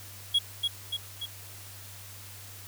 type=tone with echo; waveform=triangle; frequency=3322 Hz; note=G#7; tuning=in tune; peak=-19 dBFS; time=0.34-0.39 s; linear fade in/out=10 ms; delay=290 ms; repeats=3; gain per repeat=-4 dB; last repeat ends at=1.26 s; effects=added 98 Hz sine -48 dBFS peak until 2.67 s + white hiss -47 dBFS RMS until 2.67 s